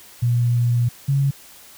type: tone pair in turn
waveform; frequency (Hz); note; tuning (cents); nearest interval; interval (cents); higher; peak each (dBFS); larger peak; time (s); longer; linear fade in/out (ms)
sine; 120 / 138.52; B2 / C#3; -49 / -1; major second; 248; second; -15; neither; 0.22-0.89 / 1.08-1.31; first; 10
effects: white hiss -45 dBFS RMS until 1.77 s